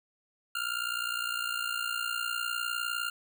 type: tone with amplitude modulation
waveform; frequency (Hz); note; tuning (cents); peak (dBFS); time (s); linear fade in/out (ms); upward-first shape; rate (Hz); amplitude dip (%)
25% pulse; 1400; F6; +4; -24; 0.55-3.1; 5; sine; 59.7; 75
effects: none